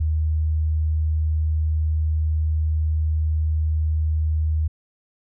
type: tone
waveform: sine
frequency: 78 Hz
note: D#2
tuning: 5 cents sharp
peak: -18 dBFS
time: 0-4.68 s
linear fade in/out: 10 ms
effects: none